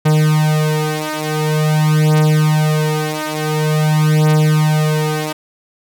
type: beating tone pair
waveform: 45% pulse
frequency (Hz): 153.6 / 154.07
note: D#3 / D#3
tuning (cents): -22 / -17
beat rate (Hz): 0.47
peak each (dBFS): -15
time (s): 0.05-5.33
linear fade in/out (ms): 10
effects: none